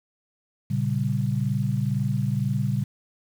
sine chord, G diminished, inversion first, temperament equal, 116.54 / 138.59 / 196 Hz, Bb2 / Db3 / G3, 0 / 0 / 0 cents, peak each -26 / -25 / -28 dBFS, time 0.7-2.84 s, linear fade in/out 10 ms, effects 8-bit

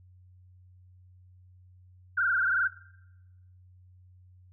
sine tone with frequency modulation, 1480 Hz, F#6, in tune, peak -23 dBFS, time 2.17-2.68 s, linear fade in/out 10 ms, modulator 22.3 Hz, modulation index 4.4, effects noise-tail reverb RT60 1.0 s tail -22 dB re dry + added 91 Hz sine -53 dBFS peak until 4.52 s

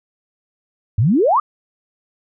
sine exponential sweep, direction up, 92.9 to 1263 Hz, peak -11 dBFS, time 0.98-1.4 s, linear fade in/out 5 ms, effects none

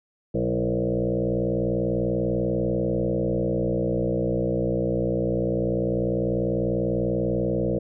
sine tone with frequency modulation, 329.6 Hz, E4, in tune, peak -21 dBFS, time 0.34-7.79 s, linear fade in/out 10 ms, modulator 60.2 Hz, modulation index 4, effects none

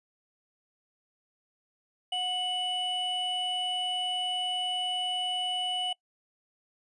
triangle tone pair together, 730 / 2960 Hz, F#5 / F#7, -24 / 0 cents, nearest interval 2 octaves, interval 2424 cents, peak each -32 / -28 dBFS, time 2.12-5.93 s, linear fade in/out 5 ms, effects noise-tail reverb RT60 0.1 s tail -23 dB re dry + resampled to 24000 Hz

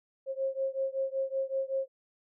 sine beating tone pair, 534 / 539.3 Hz, C5 / C#5, +35 / -48 cents, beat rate 5.3 Hz, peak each -32 / -33 dBFS, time 0.26-1.88 s, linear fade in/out 50 ms, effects none

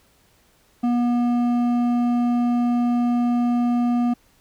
sine tone with hard clipping, 241.2 Hz, B3, 41 cents flat, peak -19 dBFS, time 0.83-4.14 s, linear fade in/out 10 ms, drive 8 dB, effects pink hiss -59 dBFS RMS until 4.4 s

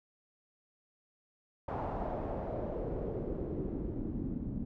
pink noise with low-pass filter sweep, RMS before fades -37 dBFS, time 1.68-4.65 s, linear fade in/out 5 ms, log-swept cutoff 870 to 230 Hz, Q 2.3, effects none

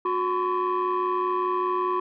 sine tone cluster, 363.3 / 1018 / 1123 Hz, F#4 / C6 / C#6, -32 / -48 / +22 cents, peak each -25 / -25 / -26 dBFS, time 0.05-2 s, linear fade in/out 5 ms, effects tanh soft clip ceiling -18 dBFS

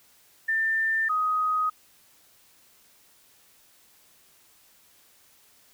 sine tone pair in turn, 1790 / 1253.9 Hz, A6 / D#6, +29 / +13 cents, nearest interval tritone, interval 616 cents, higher first, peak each -22 dBFS, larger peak neither, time 0.48-1.09 / 1.09-1.7 s, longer neither, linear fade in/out 10 ms, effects white hiss -59 dBFS RMS until 5.73 s

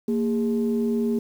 sine tone pair together, 230.3 / 408.7 Hz, A#3 / G#4, -21 / -28 cents, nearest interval minor seventh, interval 993 cents, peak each -21 / -25 dBFS, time 0.08-1.19 s, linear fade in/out 5 ms, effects tanh soft clip ceiling -14 dBFS + 8-bit

